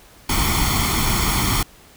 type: noise with comb filter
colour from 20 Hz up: pink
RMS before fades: -19 dBFS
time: 0.29-1.63 s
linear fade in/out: 5 ms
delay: 0.91 ms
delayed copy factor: +0.75
effects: pink hiss -48 dBFS RMS until 1.96 s